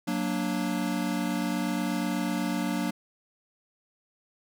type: chord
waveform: square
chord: Gb augmented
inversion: none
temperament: equal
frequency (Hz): 185 / 233.1 / 293.7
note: Gb3 / Bb3 / D4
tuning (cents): 0 / 0 / 0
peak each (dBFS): -32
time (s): 0.07-2.91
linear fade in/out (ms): 10
effects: none